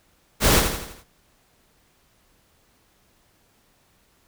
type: noise with echo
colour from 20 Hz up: pink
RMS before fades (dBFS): -17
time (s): 0.4-0.63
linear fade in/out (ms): 50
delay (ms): 83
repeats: 5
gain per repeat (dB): -6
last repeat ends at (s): 1.045
effects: pink hiss -62 dBFS RMS until 4.27 s